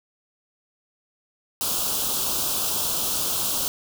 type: band-stop noise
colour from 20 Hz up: white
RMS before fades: -25 dBFS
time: 1.61-3.68 s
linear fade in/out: 0 ms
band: 1400 to 2800 Hz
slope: 48 dB/octave
effects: none